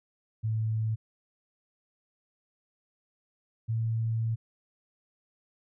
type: tone pair in turn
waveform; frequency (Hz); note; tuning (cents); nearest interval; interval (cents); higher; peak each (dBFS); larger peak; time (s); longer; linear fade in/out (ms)
sine; 110.3 / 113.07; A2 / A2; +5 / +48; unison; 43; second; -26; neither; 0.43-0.96 / 3.68-4.36; second; 20
effects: none